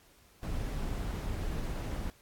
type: noise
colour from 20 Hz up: brown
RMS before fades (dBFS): -35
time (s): 0.43-2.1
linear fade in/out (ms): 0
effects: pink hiss -62 dBFS RMS until 2.21 s + AAC 64 kbps